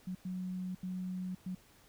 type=tone bursts at uneven times; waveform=sine; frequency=183.9 Hz; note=F#3; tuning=10 cents flat; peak=-36 dBFS; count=4; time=0.07-0.15 / 0.25-0.75 / 0.83-1.35 / 1.46-1.55 s; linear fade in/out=5 ms; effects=pink hiss -63 dBFS RMS until 1.88 s